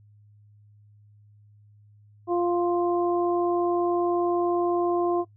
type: harmonic tone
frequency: 349.2 Hz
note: F4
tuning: in tune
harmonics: 1 / 2 / 3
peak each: -22 / -28 / -32 dBFS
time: 2.27-5.25 s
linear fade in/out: 50 ms
effects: noise-tail reverb RT60 0.1 s tail -20 dB re dry + added 104 Hz sine -52 dBFS peak until 5.36 s